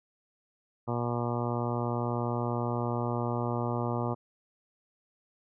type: harmonic tone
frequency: 119.8 Hz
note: A#2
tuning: 48 cents sharp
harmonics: 1 / 2 / 3 / 4 / 5 / 6 / 7 / 8 / 9 / 10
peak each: -32 / -35 / -37 / -38 / -39 / -40 / -40 / -41 / -42 / -42 dBFS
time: 0.87-4.15 s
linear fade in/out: 20 ms
effects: none